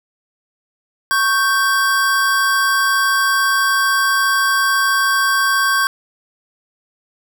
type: tone pair together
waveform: square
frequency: 1105 / 1562.7 Hz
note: C#6 / G6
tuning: -6 / -6 cents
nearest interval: tritone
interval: 600 cents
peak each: -18 / -16 dBFS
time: 1.11-5.87 s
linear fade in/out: 0 ms
effects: none